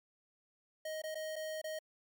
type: tone with dropouts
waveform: square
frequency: 626 Hz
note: D#5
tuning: 10 cents sharp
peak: -39 dBFS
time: 0.85-1.79 s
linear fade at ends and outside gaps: 5 ms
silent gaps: 1.019-1.037 / 1.146-1.153 / 1.358-1.362 / 1.616-1.641 s
effects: MP3 96 kbps